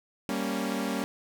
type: chord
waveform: sawtooth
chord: G diminished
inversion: none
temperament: equal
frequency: 196 / 233.1 / 277.2 Hz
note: G3 / Bb3 / Db4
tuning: 0 / 0 / 0 cents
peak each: -29 dBFS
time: 0.29-1.04 s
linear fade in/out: 0 ms
effects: none